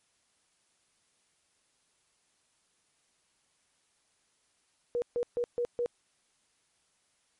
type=tone bursts; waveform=sine; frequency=480.6 Hz; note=B4; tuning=47 cents flat; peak=-27 dBFS; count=5; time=4.95-5.86 s; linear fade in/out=0 ms; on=70 ms; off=140 ms; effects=white hiss -72 dBFS RMS until 7.39 s + MP3 48 kbps